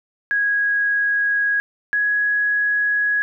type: tone pair in turn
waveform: sine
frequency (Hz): 1653 / 1671.2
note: G#6 / G#6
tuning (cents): -9 / +10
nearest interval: unison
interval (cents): 19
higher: second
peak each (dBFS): -16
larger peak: neither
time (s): 0.31-1.6 / 1.93-3.22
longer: neither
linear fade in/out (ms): 0
effects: none